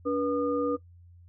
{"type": "tone cluster", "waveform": "sine", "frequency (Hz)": [286.2, 485.2, 1217], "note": ["D4", "B4", "D#6"], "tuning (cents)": [-45, -31, -39], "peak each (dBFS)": [-28, -27, -35], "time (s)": [0.05, 0.77], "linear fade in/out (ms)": 20, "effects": ["noise-tail reverb RT60 0.1 s tail -17 dB re dry", "added 87 Hz sine -50 dBFS peak until 1.28 s"]}